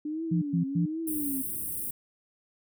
sine tone with vibrato, 295.4 Hz, D4, 10 cents sharp, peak -30 dBFS, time 0.05-1.42 s, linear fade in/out 5 ms, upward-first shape triangle, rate 1.3 Hz, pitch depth 200 cents each way
sine tone bursts, 170.3 Hz, F3, 43 cents flat, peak -23 dBFS, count 3, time 0.31-0.86 s, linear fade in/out 10 ms, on 110 ms, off 110 ms
white band-stop noise, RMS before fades -34 dBFS, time 1.07-1.91 s, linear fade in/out 5 ms, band 380 to 8600 Hz, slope 96 dB/octave
effects none

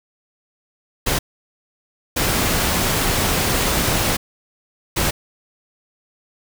pink noise bursts at uneven times, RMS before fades -19 dBFS, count 3, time 1.06-1.19 / 2.16-4.17 / 4.96-5.11 s, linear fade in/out 10 ms, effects none

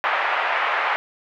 pink band-pass noise, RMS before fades -22 dBFS, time 0.04-0.96 s, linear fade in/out 0 ms, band 700 to 2400 Hz, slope 24 dB/octave, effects none

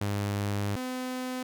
sawtooth tone pair in turn, 101.6 / 254.5 Hz, G#2 / C4, -38 / -48 cents, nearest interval octave + major third, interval 1590 cents, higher second, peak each -24 / -28 dBFS, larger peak first, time 0.01-0.76 / 0.76-1.43 s, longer first, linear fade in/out 5 ms, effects none

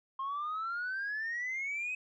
sine exponential sweep, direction up, 1062 to 2553 Hz, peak -32 dBFS, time 0.19-1.95 s, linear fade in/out 5 ms, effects tanh soft clip ceiling -31 dBFS

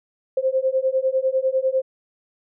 sine beating tone pair, 520 / 530 Hz, C5 / C5, -11 / +22 cents, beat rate 10 Hz, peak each -21 dBFS, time 0.37-1.82 s, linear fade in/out 5 ms, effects none

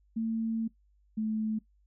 sine tone pair in turn, 224.9 / 217.6 Hz, A3 / A3, +38 / -19 cents, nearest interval minor second, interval 57 cents, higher first, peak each -28 dBFS, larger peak neither, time 0.16-0.68 / 1.17-1.59 s, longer first, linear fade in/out 10 ms, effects noise-tail reverb RT60 0.1 s tail -18 dB re dry + added 50 Hz sine -63 dBFS peak until 1.86 s

